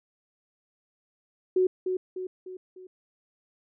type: tone with echo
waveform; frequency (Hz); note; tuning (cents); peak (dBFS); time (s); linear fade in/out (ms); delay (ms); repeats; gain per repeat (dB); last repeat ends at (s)
sine; 370; F#4; 0; -19; 1.56-1.67; 5; 300; 4; -6; 2.87
effects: none